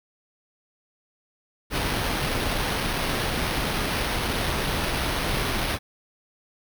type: noise with sample-and-hold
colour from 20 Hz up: pink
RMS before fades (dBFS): -26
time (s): 1.7-5.79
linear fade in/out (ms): 50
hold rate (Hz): 7350
effects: none